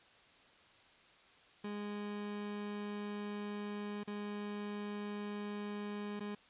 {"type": "tone with dropouts", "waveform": "30% pulse", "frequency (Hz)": 206.5, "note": "G#3", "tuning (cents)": -10, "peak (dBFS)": -37, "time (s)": [1.64, 6.35], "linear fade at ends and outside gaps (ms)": 5, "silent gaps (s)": [[4.035, 4.075], [6.196, 6.205]], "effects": ["white hiss -63 dBFS RMS until 6.49 s", "resampled to 8000 Hz"]}